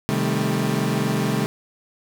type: chord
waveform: 30% pulse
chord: A half-diminished seventh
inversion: first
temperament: equal with one note detuned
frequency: 130.81 / 155.56 / 198.39 / 220 Hz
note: C3 / Eb3 / G3 / A3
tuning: 0 / 0 / +21 / 0 cents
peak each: -23 / -23 / -23 / -23 dBFS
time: 0.09-1.46 s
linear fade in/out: 0 ms
effects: none